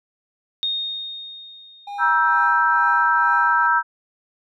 sine tone with exponential decay, 3699 Hz, A#7, 14 cents flat, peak -19 dBFS, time 0.63-2.47 s, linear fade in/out 0 ms, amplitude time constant 400 ms
triangle tone with tremolo, 812 Hz, G#5, 39 cents flat, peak -25 dBFS, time 1.87-3.67 s, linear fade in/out 5 ms, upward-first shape triangle, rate 2.2 Hz, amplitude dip 75%
sine chord, E diminished, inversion second, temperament equal with one note detuned, 952.5 / 1318.5 / 1568 Hz, Bb5 / E6 / G6, +37 / 0 / 0 cents, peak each -19 dBFS, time 1.98-3.83 s, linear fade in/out 50 ms
effects none

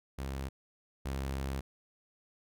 sawtooth tone pair in turn, 67.4 / 67.4 Hz, C#2 / C#2, -48 / -48 cents, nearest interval unison, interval 0 cents, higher neither, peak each -32 / -30 dBFS, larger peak second, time 0.18-0.49 / 1.05-1.61 s, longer second, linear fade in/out 10 ms, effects none

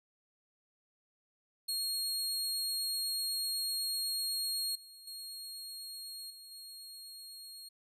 sawtooth tone with level steps, 4277 Hz, C8, 37 cents sharp, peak -30 / -49 / -40 / -47 / -44 dBFS, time 1.68-7.69 s, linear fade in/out 10 ms, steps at 4.75 / 5.07 / 6.3 / 6.51 s, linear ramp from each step 5 ms, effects resampled to 32000 Hz

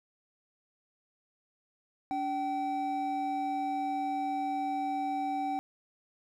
triangle tone pair together, 287.9 / 769.8 Hz, D4 / G5, -34 / -32 cents, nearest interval octave + perfect fourth, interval 1702 cents, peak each -34 / -29 dBFS, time 2.11-5.59 s, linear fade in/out 0 ms, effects none

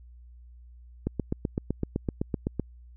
click train, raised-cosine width 3 ms, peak -14 dBFS, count 13, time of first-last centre 1.07-2.597 s, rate 7.86 Hz, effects added 60 Hz sine -47 dBFS peak until 2.96 s

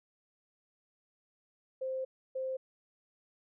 sine tone bursts at uneven times, 523.3 Hz, C5, in tune, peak -33 dBFS, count 2, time 1.81-2.05 / 2.35-2.57 s, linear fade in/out 10 ms, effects none

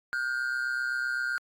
triangle tone pair together, 1430.2 / 1558 Hz, F6 / G6, +41 / -11 cents, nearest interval minor second, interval 148 cents, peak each -28 / -30 dBFS, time 0.13-1.38 s, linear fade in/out 0 ms, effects AAC 48 kbps

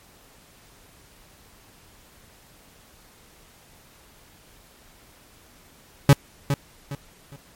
40% pulse tone with echo, 140.7 Hz, C#3, 26 cents sharp, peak -8 dBFS, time 6.09-6.13 s, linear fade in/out 2 ms, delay 410 ms, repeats 3, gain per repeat -10 dB, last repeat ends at 7.36 s, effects pink hiss -53 dBFS RMS until 7.55 s + MP3 64 kbps

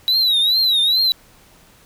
triangle tone with vibrato, 3900 Hz, B7, 23 cents flat, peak -12 dBFS, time 0.08-1.12 s, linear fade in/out 0 ms, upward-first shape triangle, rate 2.4 Hz, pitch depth 150 cents each way, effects pink hiss -50 dBFS RMS until 1.85 s

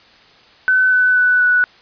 sine tone with pitch steps, 1514 / 1501.8 / 1489.7 / 1477.7 Hz, F#6 / F#6 / F#6 / F#6, +39 / +25 / +11 / -3 cents, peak -10 dBFS, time 0.68-1.64 s, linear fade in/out 0 ms, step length 240 ms, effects white hiss -47 dBFS RMS until 1.81 s + resampled to 11025 Hz

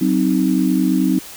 sine chord, C diminished, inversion second, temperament equal with one note detuned, 188.01 / 261.6 / 311.1 Hz, Gb3 / C4 / Eb4, +28 / 0 / 0 cents, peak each -18 / -17 / -18 dBFS, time 0.01-1.19 s, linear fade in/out 5 ms, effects white hiss -36 dBFS RMS until 1.36 s

